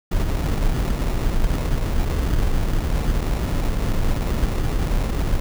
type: noise with sample-and-hold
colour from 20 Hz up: brown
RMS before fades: -20 dBFS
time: 0.11-5.4 s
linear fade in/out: 5 ms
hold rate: 1575 Hz
effects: none